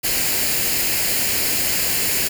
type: noise with comb filter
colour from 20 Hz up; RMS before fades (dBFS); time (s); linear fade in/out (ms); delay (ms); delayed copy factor
white; -20; 0.03-2.29; 20; 0.42; +0.55
effects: none